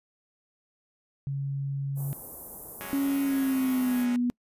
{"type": "tone", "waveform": "sine", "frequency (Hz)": 138.59, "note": "C#3", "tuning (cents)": 0, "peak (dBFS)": -28, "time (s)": [1.27, 2.13], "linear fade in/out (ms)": 0}
{"type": "band-stop noise", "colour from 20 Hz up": "white", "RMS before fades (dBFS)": -39, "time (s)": [1.95, 4.07], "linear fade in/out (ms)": 50, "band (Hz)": [830, 11000], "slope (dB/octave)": 24}
{"type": "chord", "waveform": "5% pulse", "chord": "F# suspended second", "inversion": "none", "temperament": "equal", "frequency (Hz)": [185, 207.7, 277.2], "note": ["F#3", "G#3", "C#4"], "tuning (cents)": [0, 0, 0], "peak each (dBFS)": -32, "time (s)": [2.81, 4.16], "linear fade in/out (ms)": 0}
{"type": "tone with pitch glide", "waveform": "sine", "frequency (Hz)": [277.2, 244.1], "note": ["C#4", "B3"], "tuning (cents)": [0, -20], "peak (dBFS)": -23, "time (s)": [2.93, 4.3], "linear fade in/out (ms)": 0, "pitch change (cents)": -220, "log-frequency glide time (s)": [3.23, 4.08]}
{"effects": ["noise-tail reverb RT60 0.1 s tail -26 dB re dry", "resampled to 32000 Hz"]}